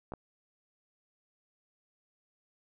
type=clicks; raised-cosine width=1 ms; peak=-26 dBFS; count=2; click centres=0.121 / 0.137 s; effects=none